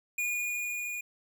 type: tone with level ramp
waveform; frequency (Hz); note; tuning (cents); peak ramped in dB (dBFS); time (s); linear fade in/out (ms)
square; 2441; D#7; -34; -29 to -35; 0.18-1.01; 5
effects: none